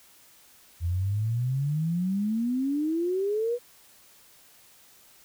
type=exponential sweep; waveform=sine; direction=up; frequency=82.41 to 493.9 Hz; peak=-24 dBFS; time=0.8-3.59 s; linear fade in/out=50 ms; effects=white hiss -56 dBFS RMS until 5.24 s